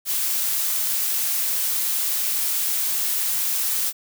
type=noise; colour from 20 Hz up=blue; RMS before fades=-23 dBFS; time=0.05-3.93 s; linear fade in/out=50 ms; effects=none